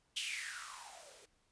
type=noise with band-pass filter sweep; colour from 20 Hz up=violet; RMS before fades=-45 dBFS; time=0.16-1.26 s; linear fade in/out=10 ms; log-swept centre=3100 to 400 Hz; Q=7.5; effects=pink hiss -75 dBFS RMS until 1.51 s + resampled to 22050 Hz